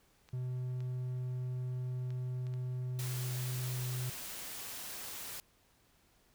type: clicks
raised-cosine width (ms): 0.2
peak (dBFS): -39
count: 6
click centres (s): 0.289 / 0.805 / 2.105 / 2.468 / 2.539 / 3.664
type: tone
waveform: triangle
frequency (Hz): 126.3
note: B2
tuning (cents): +39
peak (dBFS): -33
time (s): 0.33-4.1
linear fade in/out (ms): 5
type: noise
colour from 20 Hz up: white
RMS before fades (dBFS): -44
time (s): 2.99-5.4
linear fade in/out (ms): 0
effects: pink hiss -69 dBFS RMS until 6.34 s